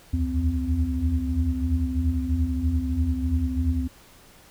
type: tone cluster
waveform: sine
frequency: 70.6 / 79.3 / 82.4 / 257.3 Hz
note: C#2 / D#2 / E2 / C4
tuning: +32 / +33 / 0 / -29 cents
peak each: -27 dBFS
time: 0.13-3.88 s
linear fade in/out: 10 ms
effects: pink hiss -52 dBFS RMS until 4.5 s